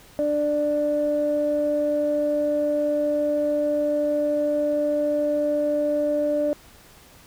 sine tone pair together, 295.5 / 591 Hz, D4 / D5, +11 / +11 cents, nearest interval octave, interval 1200 cents, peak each -25 / -20 dBFS, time 0.19-6.53 s, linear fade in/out 0 ms, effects tanh soft clip ceiling -13 dBFS + pink hiss -50 dBFS RMS until 7.26 s

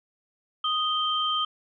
sine tone pair together, 1244.5 / 3138 Hz, D#6 / G7, 0 / +1 cents, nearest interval octave + major third, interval 1601 cents, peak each -26 dBFS, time 0.64-1.45 s, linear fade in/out 5 ms, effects none

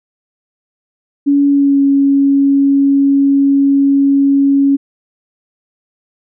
sine tone with pitch glide, 282.9 to 277.6 Hz, C#4 to C#4, +35 to +3 cents, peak -7 dBFS, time 1.26-4.77 s, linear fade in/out 20 ms, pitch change -32 cents, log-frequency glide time 1.47-1.81 s, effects none

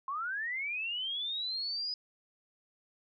sine linear sweep, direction up, 1046.5 to 5010 Hz, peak -33 dBFS, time 0.08-1.94 s, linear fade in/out 2 ms, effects none

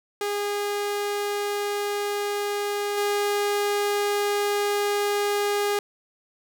sawtooth tone with level steps, 409.4 Hz, G#4, 25 cents flat, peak -21 / -18 dBFS, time 0.21-5.79 s, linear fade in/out 2 ms, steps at 2.97 s, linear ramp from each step 10 ms, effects none

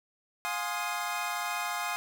25% pulse chord, F minor seventh, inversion none, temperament equal with one note detuned, 709 / 830.6 / 1046.5 / 1244.5 Hz, F5 / Ab5 / C6 / Eb6, +26 / 0 / 0 / 0 cents, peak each -33 dBFS, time 0.45-1.96 s, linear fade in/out 0 ms, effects none

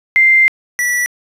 sine / square tone pair in turn, 2091 / 1954.1 Hz, C7 / B6, -2 / -19 cents, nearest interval minor second, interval 117 cents, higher first, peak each -6 / -14 dBFS, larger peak first, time 0.16-0.48 / 0.79-1.06 s, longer first, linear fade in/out 0 ms, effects resampled to 32000 Hz + 7-bit

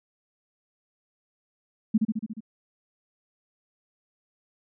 sine tone with echo, 218.5 Hz, A3, 12 cents flat, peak -16 dBFS, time 1.94-1.98 s, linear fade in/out 10 ms, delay 71 ms, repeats 6, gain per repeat -3 dB, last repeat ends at 2.406 s, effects none

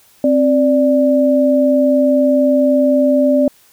sine tone pair together, 263.5 / 587.3 Hz, C4 / D5, +12 / 0 cents, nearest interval octave + major second, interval 1388 cents, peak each -12 dBFS, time 0.24-3.48 s, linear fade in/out 2 ms, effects white hiss -50 dBFS RMS until 3.72 s

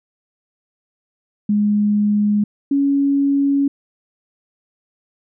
sine tone pair in turn, 207.7 / 279.5 Hz, G#3 / C#4, 0 / +14 cents, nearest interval perfect fourth, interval 514 cents, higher second, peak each -13 dBFS, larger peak neither, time 1.49-2.44 / 2.71-3.68 s, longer second, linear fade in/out 5 ms, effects none

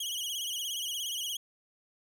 sawtooth tone with vibrato, 3093 Hz, G7, 24 cents flat, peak -30 dBFS, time 0-1.37 s, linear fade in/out 5 ms, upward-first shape sine, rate 17 Hz, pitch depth 120 cents each way, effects none

